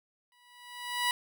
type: tone with exponential growth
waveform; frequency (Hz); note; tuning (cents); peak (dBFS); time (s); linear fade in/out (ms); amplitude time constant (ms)
15% pulse; 977; B5; -19; -18; 0.32-1.11; 1; 170
effects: none